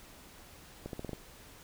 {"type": "accelerating click train", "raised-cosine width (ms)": 2, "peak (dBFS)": -25, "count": 6, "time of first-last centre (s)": [0.86, 1.132], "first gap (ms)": 72, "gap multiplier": 0.86, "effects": ["pink hiss -54 dBFS RMS until 1.63 s"]}